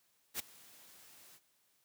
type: noise with ADSR envelope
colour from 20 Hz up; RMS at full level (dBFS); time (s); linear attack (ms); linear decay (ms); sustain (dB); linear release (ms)
white; -36; 0.34-1.4; 55; 9; -23; 45
effects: white hiss -74 dBFS RMS until 1.84 s + high-pass 80 Hz 12 dB/octave